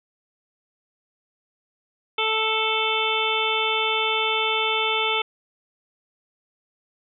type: harmonic tone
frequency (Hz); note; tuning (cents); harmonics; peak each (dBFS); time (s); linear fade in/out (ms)
440; A4; 0; 1 / 2 / 3 / 5 / 6 / 7 / 8; -28 / -28 / -28 / -28 / -28 / -28 / -28; 2.18-5.22; 5
effects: none